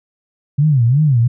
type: tone with vibrato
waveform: sine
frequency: 134.1 Hz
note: C3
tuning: 43 cents sharp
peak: -9 dBFS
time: 0.58-1.28 s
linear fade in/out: 10 ms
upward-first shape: sine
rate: 2.8 Hz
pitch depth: 260 cents each way
effects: none